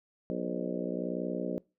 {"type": "harmonic tone with a mistuned harmonic", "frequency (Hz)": 61, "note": "B1", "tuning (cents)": -21, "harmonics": [3, 4, 5, 6, 7, 8, 9, 10], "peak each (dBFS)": [-37, -38, -39, -40, -40, -41, -42, -42], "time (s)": [0.3, 1.58], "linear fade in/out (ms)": 0, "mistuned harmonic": 8, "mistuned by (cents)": 57, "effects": ["noise-tail reverb RT60 0.3 s tail -25 dB re dry"]}